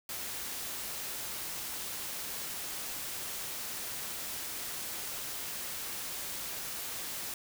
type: noise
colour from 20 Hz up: white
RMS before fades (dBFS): -39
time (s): 0.09-7.34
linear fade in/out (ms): 2
effects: none